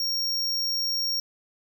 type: tone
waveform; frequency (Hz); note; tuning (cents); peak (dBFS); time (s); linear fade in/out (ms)
square; 5560; F8; -9; -25; 0-1.2; 2
effects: none